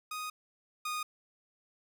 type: tone pair in turn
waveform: sawtooth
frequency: 1245 / 1233.5 Hz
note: D#6 / D#6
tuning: +1 / -15 cents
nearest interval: unison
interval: 16 cents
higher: first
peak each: -33 / -30 dBFS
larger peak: second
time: 0.11-0.3 / 0.85-1.03 s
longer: first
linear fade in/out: 5 ms
effects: none